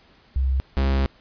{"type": "tone pair in turn", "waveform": ["sine", "45% pulse"], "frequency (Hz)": [66, 67.35], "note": ["C2", "C#2"], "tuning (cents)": [16, -49], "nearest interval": "unison", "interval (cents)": 35, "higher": "second", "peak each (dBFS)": -18, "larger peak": "neither", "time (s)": [[0.36, 0.6], [0.77, 1.06]], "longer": "second", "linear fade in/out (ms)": 0, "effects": ["pink hiss -55 dBFS RMS until 1.2 s", "resampled to 11025 Hz"]}